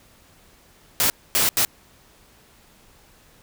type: noise bursts at uneven times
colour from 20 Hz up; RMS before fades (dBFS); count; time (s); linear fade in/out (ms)
white; -19; 3; 1-1.1 / 1.35-1.49 / 1.57-1.65; 0
effects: pink hiss -54 dBFS RMS until 3.42 s